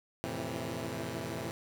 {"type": "chord", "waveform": "10% pulse", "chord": "F major seventh", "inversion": "none", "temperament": "equal with one note detuned", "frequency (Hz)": [87.31, 112.05, 130.81, 164.81], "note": ["F2", "A2", "C3", "E3"], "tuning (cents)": [0, 32, 0, 0], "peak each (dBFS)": [-36, -32, -33, -33], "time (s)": [0.24, 1.51], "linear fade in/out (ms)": 0, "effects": []}